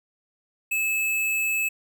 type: tone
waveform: square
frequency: 2603 Hz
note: E7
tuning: 22 cents flat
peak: -23 dBFS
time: 0.71-1.69 s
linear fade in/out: 10 ms
effects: none